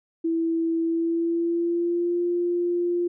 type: tone with pitch glide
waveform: sine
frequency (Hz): 329.6 to 349.2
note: E4 to F4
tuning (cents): 0 to 0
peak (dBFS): -21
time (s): 0.24-3.08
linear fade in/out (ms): 10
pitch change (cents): +100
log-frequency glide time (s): 0.82-2.21
effects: none